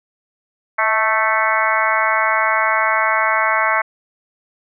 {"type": "harmonic tone with a mistuned harmonic", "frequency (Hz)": 220, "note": "A3", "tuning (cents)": 0, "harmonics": [3, 4, 5, 6, 7, 8, 9, 10], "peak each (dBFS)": [-23, -22, -20, -22, -22, -26, -22, -23], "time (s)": [0.78, 3.82], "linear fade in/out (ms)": 10, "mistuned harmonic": 3, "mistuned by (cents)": -33, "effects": []}